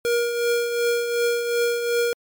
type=tone with tremolo; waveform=square; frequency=474.1 Hz; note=A#4; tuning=29 cents sharp; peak=-18 dBFS; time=0.05-2.13 s; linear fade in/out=0 ms; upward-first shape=triangle; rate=2.7 Hz; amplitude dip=55%; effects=MP3 96 kbps